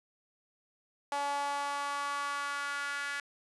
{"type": "tone with high-pass filter sweep", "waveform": "sawtooth", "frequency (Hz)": 284.3, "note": "C#4", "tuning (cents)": 44, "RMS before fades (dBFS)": -35, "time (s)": [1.12, 3.2], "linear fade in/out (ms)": 0, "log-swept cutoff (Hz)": [790, 1600], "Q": 3.9, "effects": ["resampled to 24000 Hz"]}